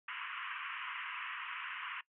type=band-pass noise; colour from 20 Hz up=pink; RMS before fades=-43 dBFS; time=0.08-2.01 s; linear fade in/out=5 ms; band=1000 to 3000 Hz; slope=96 dB/octave; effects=noise-tail reverb RT60 0.1 s tail -20 dB re dry

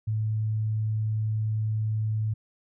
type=tone; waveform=sine; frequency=108.7 Hz; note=A2; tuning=21 cents flat; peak=-24 dBFS; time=0.07-2.34 s; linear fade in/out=10 ms; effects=none

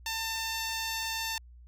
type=tone with notch filter; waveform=5% pulse; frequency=897 Hz; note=A5; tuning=33 cents sharp; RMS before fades=-34 dBFS; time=0.06-1.38 s; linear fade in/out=2 ms; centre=9500 Hz; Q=1; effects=added 60 Hz sine -49 dBFS peak until 1.67 s

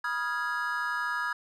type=chord; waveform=triangle; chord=F half-diminished seventh; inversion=second; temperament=equal with one note detuned; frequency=974.7 / 1244.5 / 1396.9 / 1661.2 Hz; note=Cb6 / Eb6 / F6 / Ab6; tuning=-23 / 0 / 0 / 0 cents; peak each=-34 / -33 / -34 / -30 dBFS; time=0.04-1.33 s; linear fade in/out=5 ms; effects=none

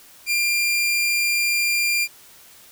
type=tone; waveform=sawtooth; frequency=2391 Hz; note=D7; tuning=30 cents sharp; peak=-15 dBFS; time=0.26-2.08 s; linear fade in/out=50 ms; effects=white hiss -48 dBFS RMS until 2.71 s

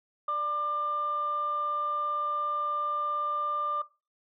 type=tone pair together; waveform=sine; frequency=588.8 / 1194 Hz; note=D5 / D6; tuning=+4 / +28 cents; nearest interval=octave; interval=1224 cents; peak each=-38 / -26 dBFS; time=0.28-3.82 s; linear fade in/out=5 ms; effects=noise-tail reverb RT60 0.3 s tail -20 dB re dry + tanh soft clip ceiling -22 dBFS

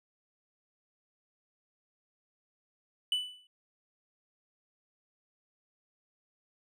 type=tone with exponential decay; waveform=triangle; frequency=2983 Hz; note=F#7; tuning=13 cents sharp; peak=-23 dBFS; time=3.12-3.47 s; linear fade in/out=2 ms; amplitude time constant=76 ms; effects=none

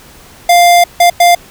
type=tone bursts at uneven times; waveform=square; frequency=698.5 Hz; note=F5; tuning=in tune; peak=-4 dBFS; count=3; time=0.49-0.84 / 1-1.1 / 1.2-1.35 s; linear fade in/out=5 ms; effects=pink hiss -38 dBFS RMS until 1.5 s

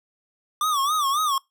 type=tone with vibrato; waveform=square; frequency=1169 Hz; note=D6; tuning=8 cents flat; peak=-21 dBFS; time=0.61-1.38 s; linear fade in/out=2 ms; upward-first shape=sine; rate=3.7 Hz; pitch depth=140 cents each way; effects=noise-tail reverb RT60 0.2 s tail -24 dB re dry

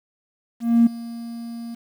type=tone with ADSR envelope; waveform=triangle; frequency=233.1 Hz; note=A#3; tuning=in tune; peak=-6 dBFS; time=0.6-1.75 s; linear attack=260 ms; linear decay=13 ms; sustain=-22 dB; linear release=9 ms; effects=tanh soft clip ceiling -8 dBFS + 8-bit

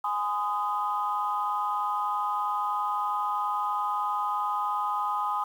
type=chord; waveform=sine; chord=Ab major; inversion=none; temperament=equal with one note detuned; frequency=830.6 / 1021.4 / 1244.5 Hz; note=Ab5 / C6 / Eb6; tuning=0 / -42 / 0 cents; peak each=-30 / -30 / -29 dBFS; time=0.04-5.44 s; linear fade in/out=5 ms; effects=tanh soft clip ceiling -17 dBFS + 9-bit

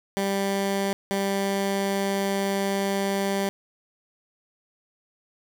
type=tone bursts at uneven times; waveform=15% pulse; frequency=196.9 Hz; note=G3; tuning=8 cents sharp; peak=-17 dBFS; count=2; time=0.17-0.93 / 1.11-3.49 s; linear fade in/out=0 ms; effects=none

